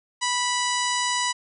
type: harmonic tone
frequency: 984 Hz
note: B5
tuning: 7 cents flat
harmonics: 1 / 2 / 3 / 4 / 5 / 6 / 7 / 8 / 9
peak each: -26 / -29 / -31 / -32 / -33 / -34 / -34 / -35 / -36 dBFS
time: 0.21-1.33 s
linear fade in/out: 20 ms
effects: none